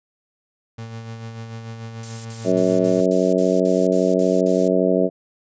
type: tone with tremolo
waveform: 35% pulse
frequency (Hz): 113.6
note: A#2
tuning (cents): -44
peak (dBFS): -28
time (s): 0.78-3.01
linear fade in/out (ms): 5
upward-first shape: sine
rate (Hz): 6.8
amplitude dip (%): 40
type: noise bursts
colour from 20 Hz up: violet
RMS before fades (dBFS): -30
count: 10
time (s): 2.03-4.68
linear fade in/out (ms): 2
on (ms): 220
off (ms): 50
type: harmonic tone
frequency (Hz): 92.5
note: F#2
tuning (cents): 0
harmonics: 2 / 3 / 4 / 5 / 6 / 7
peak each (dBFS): -22 / -22 / -22 / -22 / -22 / -22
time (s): 2.44-5.1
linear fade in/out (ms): 50
effects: resampled to 16000 Hz